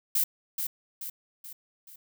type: noise with echo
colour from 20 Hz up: violet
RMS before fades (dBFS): -25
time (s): 0.15-0.24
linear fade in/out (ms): 5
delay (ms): 430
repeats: 4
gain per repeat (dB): -6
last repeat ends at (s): 1.96
effects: none